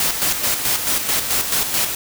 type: noise with tremolo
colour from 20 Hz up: white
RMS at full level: -18 dBFS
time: 0-1.95 s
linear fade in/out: 2 ms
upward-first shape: square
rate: 4.6 Hz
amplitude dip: 50%
effects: none